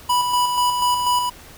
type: tone with tremolo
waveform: square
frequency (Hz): 984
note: B5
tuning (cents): -7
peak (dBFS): -16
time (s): 0.09-1.3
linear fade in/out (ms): 10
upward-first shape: square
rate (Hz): 4.1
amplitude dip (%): 40
effects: added 80 Hz sine -49 dBFS peak until 1.57 s + pink hiss -43 dBFS RMS until 1.57 s